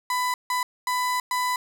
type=tone bursts at uneven times; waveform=35% pulse; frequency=998 Hz; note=B5; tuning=18 cents sharp; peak=-21 dBFS; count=4; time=0.1-0.34 / 0.5-0.63 / 0.87-1.2 / 1.31-1.56 s; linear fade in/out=2 ms; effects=none